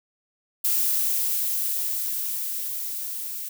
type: noise with level ramp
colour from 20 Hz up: violet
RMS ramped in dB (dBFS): -22 to -33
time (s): 0.64-3.49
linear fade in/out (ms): 10
effects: none